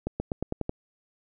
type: accelerating click train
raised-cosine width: 2 ms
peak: -15 dBFS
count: 7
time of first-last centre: 0.07-0.694 s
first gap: 130 ms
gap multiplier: 0.91
effects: none